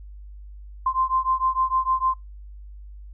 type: beating tone pair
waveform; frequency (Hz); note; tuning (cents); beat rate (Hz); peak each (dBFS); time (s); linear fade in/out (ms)
sine; 1040 / 1046.6; C6 / C6; -11 / 0; 6.6; -23; 0.86-2.14; 5
effects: noise-tail reverb RT60 0.2 s tail -25 dB re dry + added 50 Hz sine -38 dBFS peak until 3.13 s